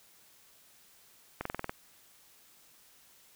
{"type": "slowing click train", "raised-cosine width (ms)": 0.5, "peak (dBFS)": -19, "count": 7, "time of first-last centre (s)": [1.41, 1.695], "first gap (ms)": 44, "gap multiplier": 1.03, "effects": ["white hiss -61 dBFS RMS until 3.35 s"]}